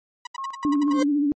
sawtooth tone bursts, 979 Hz, B5, 15 cents flat, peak -27 dBFS, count 8, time 0.25-0.928 s, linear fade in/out 5 ms, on 20 ms, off 74 ms
sine tone with tremolo, 1079 Hz, C#6, 47 cents flat, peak -28 dBFS, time 0.38-1.01 s, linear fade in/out 2 ms, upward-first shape square, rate 4 Hz, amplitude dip 60%
sine tone with vibrato, 290 Hz, D4, 22 cents flat, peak -18 dBFS, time 0.65-1.32 s, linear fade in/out 0 ms, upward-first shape sine, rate 14 Hz, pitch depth 52 cents each way
40% pulse tone with exponential growth, 520 Hz, C5, 11 cents flat, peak -19 dBFS, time 0.86-1.03 s, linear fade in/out 5 ms, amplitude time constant 35 ms
effects MP3 32 kbps

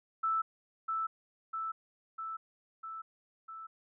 sine tone with echo, 1318.5 Hz, E6, in tune, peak -28 dBFS, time 0.23-0.42 s, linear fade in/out 10 ms, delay 650 ms, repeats 5, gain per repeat -3 dB, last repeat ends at 3.67 s, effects none

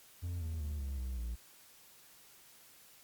triangle tone with pitch steps, 87.31 / 80.53 / 74.27 / 68.5 / 63.18 / 58.27 Hz, F2 / E2 / D2 / C#2 / B1 / A#1, 0 / -40 / +20 / -20 / +40 / 0 cents, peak -34 dBFS, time 0.22-1.36 s, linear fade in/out 20 ms, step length 190 ms, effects white hiss -60 dBFS RMS until 3.03 s + Opus 48 kbps

